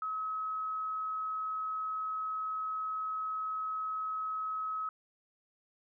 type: tone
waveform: sine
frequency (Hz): 1281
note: E6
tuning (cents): -50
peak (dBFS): -33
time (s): 0.02-4.89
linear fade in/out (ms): 2
effects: none